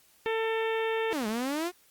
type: harmonic tone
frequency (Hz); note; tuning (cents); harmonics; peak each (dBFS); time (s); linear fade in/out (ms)
447.2; A4; +28; 1 / 2 / 3 / 4 / 5 / 6 / 7 / 8; -28 / -35 / -41 / -37 / -40 / -41 / -45 / -47; 0.26-1.13; 0
type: exponential two-way sweep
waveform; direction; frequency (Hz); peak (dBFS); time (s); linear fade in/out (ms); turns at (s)
sawtooth; down then up; 368.6 to 207.7 to 368.6; -25; 1.1-1.72; 50; 1.27
effects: white hiss -62 dBFS RMS until 1.9 s + Opus 48 kbps